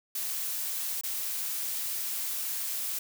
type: noise with dropouts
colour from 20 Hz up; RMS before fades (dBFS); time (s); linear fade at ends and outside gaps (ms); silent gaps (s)
blue; -33; 0.15-2.99; 5; 1.012-1.035
effects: none